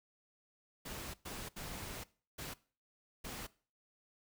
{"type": "noise bursts at uneven times", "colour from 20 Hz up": "pink", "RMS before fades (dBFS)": -45, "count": 5, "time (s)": [[0.85, 1.14], [1.25, 1.49], [1.56, 2.04], [2.38, 2.54], [3.24, 3.47]], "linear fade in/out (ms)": 10, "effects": ["noise-tail reverb RT60 0.4 s tail -20 dB re dry"]}